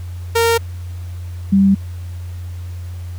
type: tone pair in turn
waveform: sawtooth / sine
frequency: 461.4 / 195.4 Hz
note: A#4 / G3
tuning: -18 / -5 cents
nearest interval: octave + minor third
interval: 1487 cents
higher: first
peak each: -8 dBFS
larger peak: neither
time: 0.35-0.58 / 1.52-1.75 s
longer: neither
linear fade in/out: 10 ms
effects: added 88 Hz sine -25 dBFS peak until 3.18 s + pink hiss -46 dBFS RMS until 3.18 s